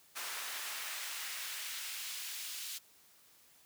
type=noise with high-pass filter sweep; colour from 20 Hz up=pink; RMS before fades=-42 dBFS; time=0.15-2.79 s; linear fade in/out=20 ms; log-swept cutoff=1100 to 3400 Hz; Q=0.87; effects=white hiss -64 dBFS RMS until 3.65 s + high-pass 60 Hz 12 dB/octave